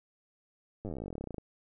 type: slowing click train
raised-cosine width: 2 ms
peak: -26 dBFS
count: 27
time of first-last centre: 0.85-1.382 s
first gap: 9 ms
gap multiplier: 1.06
effects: none